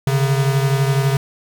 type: beating tone pair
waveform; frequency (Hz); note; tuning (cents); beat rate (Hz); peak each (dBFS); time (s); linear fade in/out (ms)
square; 135.1 / 147.1; C#3 / D3; -44 / +3; 12; -16 / -22; 0.07-1.17; 2
effects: none